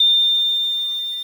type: tone with level ramp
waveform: sine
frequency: 3607 Hz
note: A7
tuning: 42 cents sharp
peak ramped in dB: -10 to -24 dBFS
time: 0-1.23 s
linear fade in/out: 5 ms
effects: 7-bit